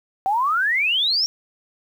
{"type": "exponential sweep", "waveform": "sine", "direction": "up", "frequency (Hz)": [748, 5650], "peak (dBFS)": -17, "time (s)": [0.26, 1.26], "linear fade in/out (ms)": 0, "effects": ["8-bit"]}